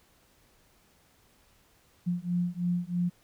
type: beating tone pair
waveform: sine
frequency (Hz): 174.61 / 177.71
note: F3 / F3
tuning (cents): 0 / +30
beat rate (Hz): 3.1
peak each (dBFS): -30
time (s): 2.06-3.1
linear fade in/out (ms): 20
effects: pink hiss -64 dBFS RMS until 3.23 s